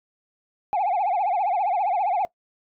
sine tone with vibrato, 769 Hz, G5, 33 cents flat, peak -18 dBFS, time 0.73-2.25 s, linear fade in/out 0 ms, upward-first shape triangle, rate 15 Hz, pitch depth 220 cents each way, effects noise-tail reverb RT60 0.1 s tail -21 dB re dry + tanh soft clip ceiling -18 dBFS

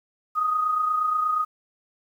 sine tone pair together, 1244.5 / 1272.9 Hz, D#6 / D#6, 0 / +39 cents, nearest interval unison, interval 39 cents, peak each -21 / -31 dBFS, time 0.35-1.45 s, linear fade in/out 20 ms, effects 9-bit

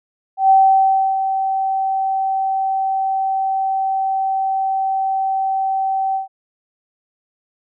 sine tone with ADSR envelope, 771 Hz, G5, 29 cents flat, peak -7 dBFS, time 0.37-6.28 s, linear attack 130 ms, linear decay 660 ms, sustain -9 dB, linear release 130 ms, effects none

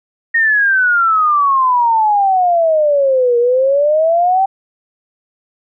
sine exponential two-way sweep, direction down then up, 1864.7 to 471.1 to 784 Hz, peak -9 dBFS, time 0.34-4.46 s, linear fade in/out 10 ms, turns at 3.38 s, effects none

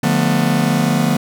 45% pulse chord, B half-diminished seventh, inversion first, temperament just, 148.16 / 177.8 / 222.2 / 246.9 Hz, D3 / F3 / A3 / B3, +16 / +31 / +17 / 0 cents, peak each -19 dBFS, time 0.03-1.17 s, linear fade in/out 5 ms, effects none

